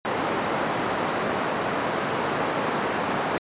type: band-pass noise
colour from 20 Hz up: white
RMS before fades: -26 dBFS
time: 0.05-3.38 s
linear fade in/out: 0 ms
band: 160 to 1100 Hz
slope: 12 dB/octave
effects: resampled to 8000 Hz